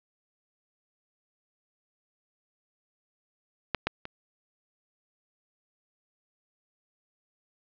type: clicks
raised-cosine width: 0.3 ms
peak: -9 / -9 / -21 dBFS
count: 3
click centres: 3.747 / 3.87 / 4.054 s
effects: low-pass 4000 Hz 12 dB/octave